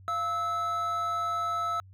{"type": "tone pair together", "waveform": "triangle", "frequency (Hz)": [690.1, 1305], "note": ["F5", "E6"], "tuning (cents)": [-21, -18], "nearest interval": "major seventh", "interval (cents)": 1103, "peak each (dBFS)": [-34, -26], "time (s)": [0.08, 1.8], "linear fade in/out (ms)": 0, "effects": ["added 95 Hz sine -49 dBFS peak until 1.93 s"]}